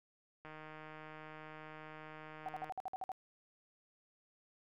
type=click train; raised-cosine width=0.5 ms; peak=-36 dBFS; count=349; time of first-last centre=0.45-2.695 s; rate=155 Hz
type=tone bursts; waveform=sine; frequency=756 Hz; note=F#5; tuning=37 cents sharp; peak=-38 dBFS; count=9; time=2.46-3.118 s; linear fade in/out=0 ms; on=26 ms; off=53 ms
effects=none